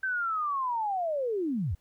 sine linear sweep, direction down, 1564 to 65.41 Hz, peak -27 dBFS, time 0.03-1.75 s, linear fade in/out 5 ms, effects pink hiss -70 dBFS RMS until 1.8 s

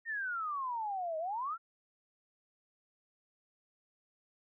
sine exponential two-way sweep, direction down then up, 1864.7 to 620 to 1405 Hz, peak -34 dBFS, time 0.05-1.58 s, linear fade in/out 50 ms, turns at 1.18 s, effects none

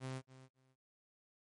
sawtooth tone with echo, 130.81 Hz, C3, in tune, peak -37 dBFS, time 0-0.22 s, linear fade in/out 50 ms, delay 270 ms, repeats 2, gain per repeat -15 dB, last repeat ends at 0.76 s, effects noise-tail reverb RT60 0.1 s tail -20 dB re dry + MP3 48 kbps

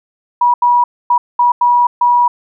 sine tone bursts at uneven times, 968 Hz, B5, 35 cents flat, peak -7 dBFS, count 6, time 0.41-0.54 / 0.62-0.84 / 1.1-1.18 / 1.39-1.52 / 1.61-1.87 / 2.01-2.28 s, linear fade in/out 5 ms, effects none

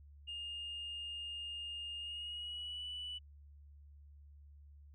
sine tone with pitch glide, 2830 to 2964 Hz, F7 to F#7, +22 to +2 cents, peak -40 dBFS, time 0.27-3.19 s, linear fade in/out 20 ms, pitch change +80 cents, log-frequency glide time 1.98-2.85 s, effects tanh soft clip ceiling -38 dBFS + added 72 Hz sine -55 dBFS peak until 4.94 s

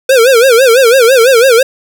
square tone with vibrato, 493.9 Hz, B4, in tune, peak -4 dBFS, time 0.09-1.63 s, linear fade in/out 5 ms, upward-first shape sine, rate 6 Hz, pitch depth 170 cents each way, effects none

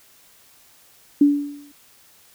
sine tone with exponential decay, 288 Hz, D4, 34 cents flat, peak -8 dBFS, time 1.21-1.72 s, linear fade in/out 5 ms, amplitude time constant 110 ms, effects white hiss -53 dBFS RMS until 2.34 s

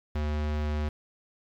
square tone, 75.2 Hz, D2, 42 cents sharp, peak -28 dBFS, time 0.15-0.89 s, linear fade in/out 5 ms, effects low-pass 4000 Hz 12 dB/octave + 9-bit

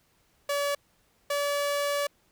sawtooth tone pair in turn, 571 / 573.7 Hz, D5 / D5, -49 / -41 cents, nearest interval unison, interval 8 cents, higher second, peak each -22 / -22 dBFS, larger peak neither, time 0.49-0.75 / 1.3-2.07 s, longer second, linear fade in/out 5 ms, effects pink hiss -67 dBFS RMS until 2.31 s

